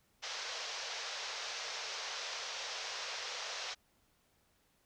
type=band-pass noise; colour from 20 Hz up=white; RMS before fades=-42 dBFS; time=0.22-3.75 s; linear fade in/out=20 ms; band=440 to 6100 Hz; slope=48 dB/octave; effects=pink hiss -73 dBFS RMS until 4.85 s